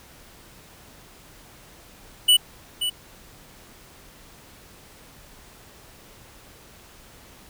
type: tone with echo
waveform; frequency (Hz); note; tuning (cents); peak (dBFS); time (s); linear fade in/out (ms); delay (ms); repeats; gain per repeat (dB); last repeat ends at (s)
square; 2960; F#7; 0; -13; 2.28-2.37; 10; 530; 1; -10; 2.9
effects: pink hiss -49 dBFS RMS until 7.49 s